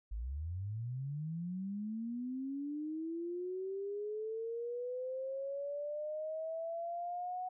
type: linear sweep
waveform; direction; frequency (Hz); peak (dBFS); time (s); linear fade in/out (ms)
sine; up; 49 to 740; -37; 0.11-7.49; 10
effects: none